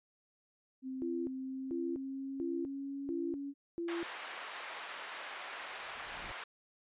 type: tone with pitch glide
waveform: sine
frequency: 261.6 to 280.4 Hz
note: C4 to C#4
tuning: 0 to +20 cents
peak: -38 dBFS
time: 0.82-3.54 s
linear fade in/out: 50 ms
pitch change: +120 cents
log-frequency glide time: 1.29-3.26 s
type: tone bursts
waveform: sine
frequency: 340 Hz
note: F4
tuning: 46 cents flat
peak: -35 dBFS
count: 5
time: 1.02-4.03 s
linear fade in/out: 0 ms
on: 250 ms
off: 440 ms
type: band-pass noise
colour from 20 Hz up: white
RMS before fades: -45 dBFS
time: 3.88-6.44 s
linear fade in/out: 5 ms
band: 680 to 2200 Hz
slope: 12 dB/octave
type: noise with exponential growth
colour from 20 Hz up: pink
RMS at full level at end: -47 dBFS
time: 5.4-6.32 s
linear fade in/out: 5 ms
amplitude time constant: 200 ms
effects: resampled to 8000 Hz